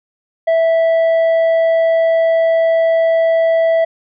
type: tone with tanh clipping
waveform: sine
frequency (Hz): 657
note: E5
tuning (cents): -6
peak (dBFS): -11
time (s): 0.47-3.85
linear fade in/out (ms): 10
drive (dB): 5
effects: none